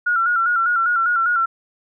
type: tone with vibrato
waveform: sine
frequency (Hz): 1396.9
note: F6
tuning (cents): 0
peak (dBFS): -15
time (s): 0.06-1.46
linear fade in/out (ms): 10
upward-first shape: square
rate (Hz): 5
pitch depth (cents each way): 56
effects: none